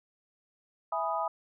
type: chord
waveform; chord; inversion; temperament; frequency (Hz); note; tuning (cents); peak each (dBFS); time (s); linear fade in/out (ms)
sine; E major seventh; none; equal; 659.3 / 830.6 / 987.8 / 1244.5; E5 / G#5 / B5 / D#6; 0 / 0 / 0 / 0; -34; 0.92-1.28; 5
effects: none